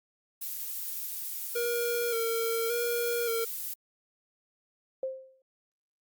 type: noise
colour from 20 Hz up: violet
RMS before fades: -36 dBFS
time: 0.41-3.74 s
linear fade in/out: 10 ms
type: tone with vibrato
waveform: square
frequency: 466.2 Hz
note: A#4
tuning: in tune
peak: -29 dBFS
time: 1.55-3.45 s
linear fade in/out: 10 ms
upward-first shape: square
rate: 0.87 Hz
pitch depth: 32 cents each way
type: tone with exponential decay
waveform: sine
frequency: 526 Hz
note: C5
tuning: 9 cents sharp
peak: -27 dBFS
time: 5.03-5.42 s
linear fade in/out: 2 ms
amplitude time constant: 83 ms
effects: Opus 48 kbps